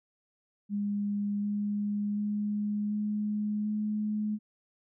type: tone with pitch steps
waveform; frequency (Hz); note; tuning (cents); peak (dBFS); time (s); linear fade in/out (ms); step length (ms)
sine; 204.1 / 206 / 207.9 / 209.8 / 211.8; G#3 / G#3 / G#3 / G#3 / G#3; -30 / -14 / +2 / +18 / +34; -28; 0.69-4.39; 50; 740
effects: none

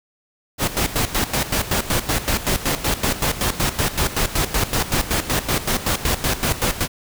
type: noise with tremolo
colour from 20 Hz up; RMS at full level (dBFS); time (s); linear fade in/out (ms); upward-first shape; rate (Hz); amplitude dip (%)
pink; -19; 0.58-6.88; 50; square; 5.3; 75
effects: none

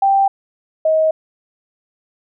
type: tone pair in turn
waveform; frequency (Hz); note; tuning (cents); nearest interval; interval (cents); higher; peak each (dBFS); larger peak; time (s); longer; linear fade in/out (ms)
sine; 785 / 632.2; G5 / D#5; +2 / +27; major third; 375; first; -10 / -11; first; 0.02-0.28 / 0.85-1.11; neither; 5
effects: none

